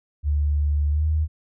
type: tone with pitch glide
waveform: sine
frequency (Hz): 73.4 to 77.67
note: D2 to D#2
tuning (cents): 0 to -2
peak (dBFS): -18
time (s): 0.23-1.28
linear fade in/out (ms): 50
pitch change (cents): +98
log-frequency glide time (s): 0.91-1.05
effects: none